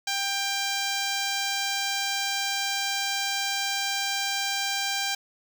5% pulse tone with notch filter, 792 Hz, G5, 18 cents sharp, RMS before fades -28 dBFS, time 0.07-5.15 s, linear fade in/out 5 ms, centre 9700 Hz, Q 1.1, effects none

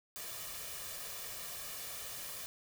white noise with comb filter, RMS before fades -44 dBFS, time 0.16-2.46 s, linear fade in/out 0 ms, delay 1.7 ms, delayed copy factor +0.55, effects none

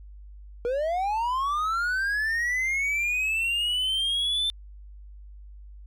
triangle linear sweep, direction up, 466.2 to 3566 Hz, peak -22 dBFS, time 0.65-4.5 s, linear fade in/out 0 ms, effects added 50 Hz sine -42 dBFS peak until 5.86 s

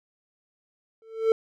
triangle tone with exponential growth, 446.6 Hz, A4, 26 cents sharp, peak -12 dBFS, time 1.02-1.32 s, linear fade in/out 1 ms, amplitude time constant 65 ms, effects none

